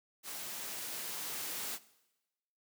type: noise with level ramp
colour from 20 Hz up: white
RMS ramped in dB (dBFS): -43 to -39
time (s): 0.23-1.79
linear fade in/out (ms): 50
effects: noise-tail reverb RT60 1.0 s tail -19 dB re dry + high-pass 150 Hz 12 dB/octave